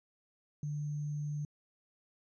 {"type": "tone with sample-and-hold", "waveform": "sine", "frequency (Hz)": 148, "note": "D3", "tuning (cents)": 14, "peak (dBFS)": -34, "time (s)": [0.63, 1.45], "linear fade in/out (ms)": 2, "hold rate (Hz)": 6300, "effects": ["resampled to 24000 Hz"]}